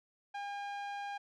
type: tone with low-pass filter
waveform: sawtooth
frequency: 808 Hz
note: G#5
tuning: 48 cents flat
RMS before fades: -41 dBFS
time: 0.34-1.18 s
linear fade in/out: 10 ms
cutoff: 3100 Hz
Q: 0.54
effects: none